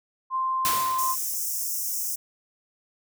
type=tone with pitch glide; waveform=sine; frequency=1046.5 to 1039.9 Hz; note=C6 to C6; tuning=0 to -11 cents; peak=-23 dBFS; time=0.3-1.16 s; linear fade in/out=50 ms; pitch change=-11 cents; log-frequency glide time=0.66-0.86 s
type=noise with exponential decay; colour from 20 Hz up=white; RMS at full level=-24 dBFS; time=0.65-1.53 s; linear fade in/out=0 ms; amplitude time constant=190 ms
type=high-pass noise; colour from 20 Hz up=white; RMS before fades=-29 dBFS; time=0.98-2.16 s; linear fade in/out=10 ms; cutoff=5300 Hz; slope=96 dB/octave
effects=none